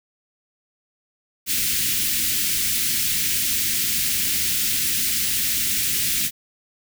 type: band-stop noise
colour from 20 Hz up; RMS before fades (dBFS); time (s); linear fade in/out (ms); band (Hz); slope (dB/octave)
white; -22; 1.46-6.31; 50; 300 to 1900; 24
effects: none